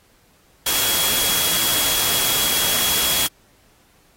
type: tone in noise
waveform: sine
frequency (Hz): 3322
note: G#7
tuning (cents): 0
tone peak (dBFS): -24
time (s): 0.66-3.27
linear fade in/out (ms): 5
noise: white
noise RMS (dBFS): -20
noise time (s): 0.66-3.27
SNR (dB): -7
effects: pink hiss -57 dBFS RMS until 4.16 s + AAC 48 kbps